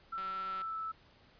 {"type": "tone with pitch glide", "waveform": "sine", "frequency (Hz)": [1339, 1313], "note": ["E6", "E6"], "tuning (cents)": [27, -7], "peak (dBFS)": -36, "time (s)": [0.12, 0.92], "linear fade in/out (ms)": 10, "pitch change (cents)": -34, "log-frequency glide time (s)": [0.47, 0.77]}
{"type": "click train", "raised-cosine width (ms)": 0.3, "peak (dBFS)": -34, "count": 84, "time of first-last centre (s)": [0.18, 0.617], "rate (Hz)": 190}
{"effects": ["pink hiss -63 dBFS RMS until 1.39 s", "resampled to 11025 Hz"]}